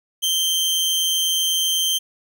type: tone with amplitude modulation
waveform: sawtooth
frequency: 3136 Hz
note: G7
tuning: in tune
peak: -13 dBFS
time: 0.22-1.99 s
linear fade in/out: 20 ms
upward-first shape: sine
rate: 172 Hz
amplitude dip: 40%
effects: none